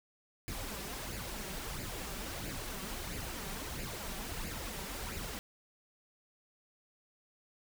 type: noise with flanger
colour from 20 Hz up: pink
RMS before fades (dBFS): -41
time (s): 0.48-5.39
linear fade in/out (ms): 0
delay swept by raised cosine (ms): 0.42 to 5.22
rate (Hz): 1.5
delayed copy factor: +0.6
effects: none